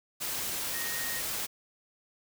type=tone in noise; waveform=sine; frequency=1864.7 Hz; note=A#6; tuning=in tune; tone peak=-38 dBFS; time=0.73-1.21 s; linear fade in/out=20 ms; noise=white; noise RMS=-34 dBFS; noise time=0.2-1.47 s; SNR=-7 dB; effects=none